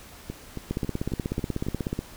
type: two click trains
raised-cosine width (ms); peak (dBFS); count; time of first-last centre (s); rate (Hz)
3; -14 / -19; 22 / 6; 0.71-1.99 / 0.3-1.666; 16.4 / 3.66
effects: pink hiss -47 dBFS RMS until 2.16 s